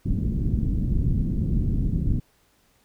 pink low-pass noise, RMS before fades -23 dBFS, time 0.05-2.2 s, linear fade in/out 10 ms, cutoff 250 Hz, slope 24 dB/octave, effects pink hiss -63 dBFS RMS until 2.84 s

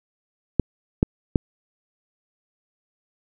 clicks, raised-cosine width 3 ms, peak -3 dBFS, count 3, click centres 0.597 / 1.029 / 1.358 s, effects none

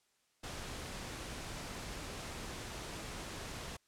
pink noise, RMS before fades -44 dBFS, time 0.43-3.77 s, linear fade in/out 10 ms, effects white hiss -75 dBFS RMS until 3.87 s + low-pass 9000 Hz 12 dB/octave

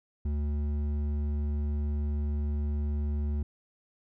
sine tone with hard clipping, 73.42 Hz, D2, in tune, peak -29 dBFS, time 0.25-3.43 s, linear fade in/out 5 ms, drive 8 dB, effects none

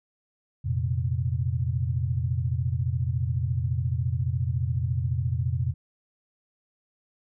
sine chord, F suspended fourth, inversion none, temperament equal, 87.31 / 116.54 / 130.81 Hz, F2 / Bb2 / C3, 0 / 0 / 0 cents, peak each -28 dBFS, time 0.64-5.74 s, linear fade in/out 20 ms, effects none

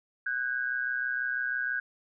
sine tone pair together, 1496 / 1622.1 Hz, F#6 / G#6, +19 / -41 cents, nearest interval minor second, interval 140 cents, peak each -31 / -31 dBFS, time 0.26-1.8 s, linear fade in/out 5 ms, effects none

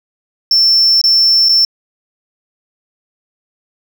sine tone with dropouts, 5380 Hz, E8, 34 cents sharp, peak -4 dBFS, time 0.51-1.65 s, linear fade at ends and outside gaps 2 ms, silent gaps 1.015-1.039 / 1.487-1.492 s, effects tanh soft clip ceiling -6 dBFS

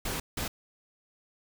pink noise bursts at uneven times, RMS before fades -33 dBFS, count 2, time 0.05-0.2 / 0.37-0.48 s, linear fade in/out 5 ms, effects none

